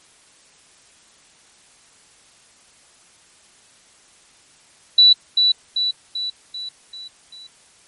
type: tone with echo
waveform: sine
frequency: 3951 Hz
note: B7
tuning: in tune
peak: -7 dBFS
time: 4.98-5.13 s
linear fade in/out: 5 ms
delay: 390 ms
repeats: 6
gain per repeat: -5 dB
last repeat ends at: 7.47 s
effects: white hiss -52 dBFS RMS until 7.87 s + MP3 48 kbps